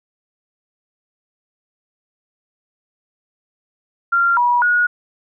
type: tone with pitch steps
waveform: sine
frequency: 1385 / 968 / 1450 Hz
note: F6 / B5 / F#6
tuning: -15 / -35 / -35 cents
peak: -12 dBFS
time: 4.12-4.87 s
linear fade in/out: 10 ms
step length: 250 ms
effects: none